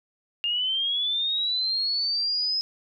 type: linear sweep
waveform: sine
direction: up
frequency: 2805 to 5130 Hz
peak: -23 dBFS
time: 0.44-2.61 s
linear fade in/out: 0 ms
effects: none